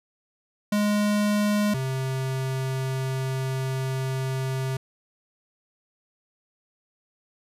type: tone pair in turn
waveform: square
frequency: 207.7 / 132.06 Hz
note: G#3 / C3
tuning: 0 / +16 cents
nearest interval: minor sixth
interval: 784 cents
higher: first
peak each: -21 / -26 dBFS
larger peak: first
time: 0.72-1.74 / 1.74-4.77 s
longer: second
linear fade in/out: 5 ms
effects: resampled to 32000 Hz